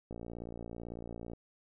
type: click train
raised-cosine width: 2 ms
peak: -30 dBFS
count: 72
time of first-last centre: 0.11-1.334 s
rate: 58 Hz
effects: none